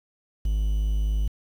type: tone with quantisation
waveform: triangle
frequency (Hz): 51.91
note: G#1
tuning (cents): 0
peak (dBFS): -19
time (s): 0.45-1.28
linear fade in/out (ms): 5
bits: 8
effects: none